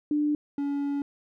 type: tone pair in turn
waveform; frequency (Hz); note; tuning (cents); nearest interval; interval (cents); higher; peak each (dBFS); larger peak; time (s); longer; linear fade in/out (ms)
sine / triangle; 296.8 / 283.5; D4 / C#4; +18 / +39; minor second; 79; first; -22 / -24; first; 0.11-0.35 / 0.58-1.02; second; 2
effects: none